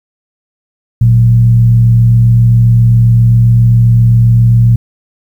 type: tone with frequency modulation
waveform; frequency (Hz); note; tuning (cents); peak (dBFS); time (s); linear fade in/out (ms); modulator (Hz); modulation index
sine; 116.7; A#2; +2; -3; 1.01-4.76; 5; 67.5; 0.36
effects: 7-bit